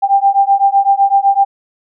sine beating tone pair, 788 / 795.9 Hz, G5 / G5, +9 / +26 cents, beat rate 7.9 Hz, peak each -11 dBFS, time 0.02-1.45 s, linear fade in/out 20 ms, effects none

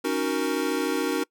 square chord, D# minor seventh, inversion third, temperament equal, 277.2 / 311.1 / 370 / 466.2 Hz, C#4 / D#4 / F#4 / A#4, 0 / 0 / 0 / 0 cents, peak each -30 dBFS, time 0.04-1.24 s, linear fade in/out 10 ms, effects noise-tail reverb RT60 0.1 s tail -24 dB re dry

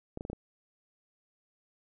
clicks, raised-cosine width 2 ms, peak -24 dBFS, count 5, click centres 0.174 / 0.209 / 0.251 / 0.3 / 0.331 s, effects none

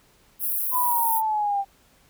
pink high-pass noise, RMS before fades -26 dBFS, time 0.39-1.22 s, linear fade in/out 50 ms, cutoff 11000 Hz, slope 48 dB/octave
sine exponential sweep, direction down, 1015 to 784 Hz, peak -21 dBFS, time 0.71-1.65 s, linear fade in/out 50 ms
effects pink hiss -59 dBFS RMS until 2.09 s

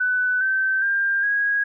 sine tone with pitch steps, 1498 / 1546.4 / 1596.3 / 1647.8 Hz, F#6 / G6 / G6 / G#6, +21 / -24 / +31 / -14 cents, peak -18 dBFS, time 0-1.64 s, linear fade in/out 10 ms, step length 410 ms, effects none

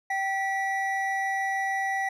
triangle tone pair together, 776 / 1951 Hz, G5 / B6, -18 / -22 cents, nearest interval octave + major third, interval 1596 cents, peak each -26 / -27 dBFS, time 0.1-2.09 s, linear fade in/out 5 ms, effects none

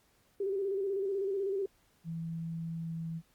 sine tone with vibrato, 392 Hz, G4, in tune, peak -30 dBFS, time 0.4-1.66 s, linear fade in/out 5 ms, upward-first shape square, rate 16 Hz, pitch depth 47 cents each way
sine tone with pitch glide, 164.81 to 163.77 Hz, E3 to E3, 0 to -11 cents, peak -35 dBFS, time 2.04-3.22 s, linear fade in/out 50 ms, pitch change -11 cents, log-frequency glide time 2.75-3.1 s
effects pink hiss -69 dBFS RMS until 3.34 s + Opus 48 kbps

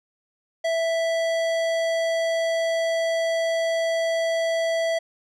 sine tone with tanh clipping, 659.3 Hz, E5, in tune, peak -23 dBFS, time 0.64-4.99 s, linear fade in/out 10 ms, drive 18 dB, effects none

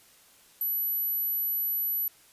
sine tone, 11840 Hz, F#9, in tune, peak -26 dBFS, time 0.61-2.08 s, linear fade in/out 2 ms, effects white hiss -58 dBFS RMS until 2.32 s + resampled to 32000 Hz

